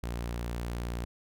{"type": "tone", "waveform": "sawtooth", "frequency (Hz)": 59, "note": "A#1", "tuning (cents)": 22, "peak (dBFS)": -29, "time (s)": [0.03, 1.05], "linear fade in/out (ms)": 5, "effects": []}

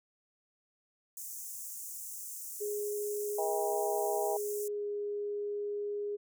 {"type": "high-pass noise", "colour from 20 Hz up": "pink", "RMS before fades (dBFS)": -43, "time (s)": [1.17, 4.68], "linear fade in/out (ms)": 2, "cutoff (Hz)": 6400, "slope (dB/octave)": 48}
{"type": "tone with pitch glide", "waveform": "sine", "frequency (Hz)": [415.3, 411.5], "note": ["G#4", "G#4"], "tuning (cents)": [0, -16], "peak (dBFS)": -33, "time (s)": [2.6, 6.17], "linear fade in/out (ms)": 20, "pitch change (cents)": -16, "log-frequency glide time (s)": [4.65, 4.85]}
{"type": "harmonic tone", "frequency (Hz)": 160.1, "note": "D#3", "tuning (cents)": 50, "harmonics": [3, 4, 5, 6], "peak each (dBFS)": [-39, -35, -35, -44], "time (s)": [3.38, 4.37], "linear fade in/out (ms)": 5}
{"effects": []}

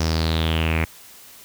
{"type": "tone with low-pass filter sweep", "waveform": "sawtooth", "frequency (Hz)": 80.5, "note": "E2", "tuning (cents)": -41, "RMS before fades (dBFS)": -21, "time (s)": [0, 0.85], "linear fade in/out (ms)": 5, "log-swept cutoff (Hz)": [5700, 2200], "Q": 5.9, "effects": ["white hiss -45 dBFS RMS until 1.44 s"]}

